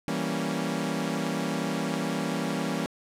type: chord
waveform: sawtooth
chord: E diminished seventh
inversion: none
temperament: equal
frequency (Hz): 164.81 / 196 / 233.1 / 277.2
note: E3 / G3 / Bb3 / Db4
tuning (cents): 0 / 0 / 0 / 0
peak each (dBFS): -29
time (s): 0.08-2.86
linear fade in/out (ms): 0
effects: low-pass 11000 Hz 12 dB/octave